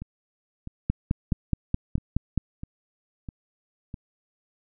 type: two click trains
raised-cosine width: 5 ms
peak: -10 / -23 dBFS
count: 8 / 7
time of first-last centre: 0.9-2.377 / 0.02-3.942 s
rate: 4.74 / 1.53 Hz
effects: none

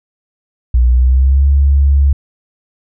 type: tone with pitch glide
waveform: sine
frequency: 60.8 to 69.84 Hz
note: B1 to C#2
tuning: -26 to +14 cents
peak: -6 dBFS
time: 0.74-2.13 s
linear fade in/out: 5 ms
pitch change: +240 cents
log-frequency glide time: 0.89-1.46 s
effects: none

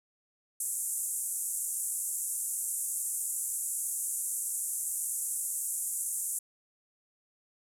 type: band-pass noise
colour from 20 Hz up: pink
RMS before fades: -34 dBFS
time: 0.6-6.39 s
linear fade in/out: 5 ms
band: 7500 to 12000 Hz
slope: 48 dB/octave
effects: none

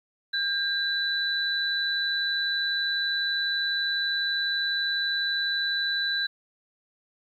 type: tone pair together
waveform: sine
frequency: 1600 / 3976 Hz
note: G6 / B7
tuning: +35 / +11 cents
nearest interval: octave + major third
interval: 1576 cents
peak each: -27 dBFS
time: 0.33-6.27 s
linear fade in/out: 10 ms
effects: 10-bit

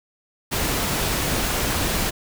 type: noise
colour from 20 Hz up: pink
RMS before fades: -23 dBFS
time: 0.51-2.11 s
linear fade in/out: 20 ms
effects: none

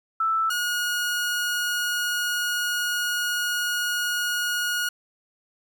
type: tone pair in turn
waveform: sine / sawtooth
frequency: 1321 / 1443.2 Hz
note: E6 / F#6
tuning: +3 / -44 cents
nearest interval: major second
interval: 153 cents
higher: second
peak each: -20 dBFS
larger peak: neither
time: 0.2-0.5 / 0.5-4.89 s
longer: second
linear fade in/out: 5 ms
effects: 10-bit

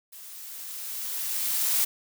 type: noise with level ramp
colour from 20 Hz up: blue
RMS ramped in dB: -45 to -23 dBFS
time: 0.12-1.85 s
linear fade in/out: 10 ms
effects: none

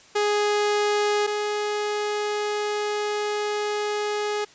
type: tone pair in turn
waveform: sawtooth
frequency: 415.5 / 417.6 Hz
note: G#4 / G#4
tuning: +1 / +10 cents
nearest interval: unison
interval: 9 cents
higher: second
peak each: -16 / -20 dBFS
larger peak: first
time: 0.15-1.27 / 1.27-4.45 s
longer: second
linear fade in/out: 10 ms
effects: white hiss -51 dBFS RMS until 4.54 s + resampled to 16000 Hz

